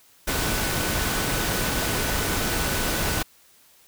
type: tone in noise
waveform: sine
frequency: 1494 Hz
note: F#6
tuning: 16 cents sharp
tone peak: -35 dBFS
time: 0.27-3.23 s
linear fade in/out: 10 ms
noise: pink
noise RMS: -25 dBFS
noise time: 0.27-3.23 s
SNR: -13 dB
effects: white hiss -56 dBFS RMS until 3.87 s